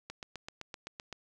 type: click train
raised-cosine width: 0.2 ms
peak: -24 dBFS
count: 9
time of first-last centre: 0.1-1.127 s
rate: 7.79 Hz
effects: none